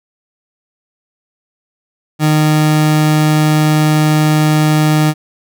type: tone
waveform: 30% pulse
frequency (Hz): 153.4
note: D#3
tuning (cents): -24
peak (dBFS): -6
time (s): 2.19-5.14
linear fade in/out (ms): 50
effects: none